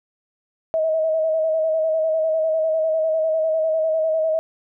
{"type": "tone with vibrato", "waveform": "sine", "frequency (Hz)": 637, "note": "D#5", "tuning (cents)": 41, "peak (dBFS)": -17, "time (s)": [0.74, 4.39], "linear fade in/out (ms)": 0, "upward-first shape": "square", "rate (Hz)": 10, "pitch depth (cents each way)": 29, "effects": []}